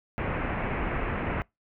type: low-pass noise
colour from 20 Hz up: pink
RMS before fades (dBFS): -30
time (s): 0.18-1.42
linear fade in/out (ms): 0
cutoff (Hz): 2500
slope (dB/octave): 48
effects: noise-tail reverb RT60 0.2 s tail -26 dB re dry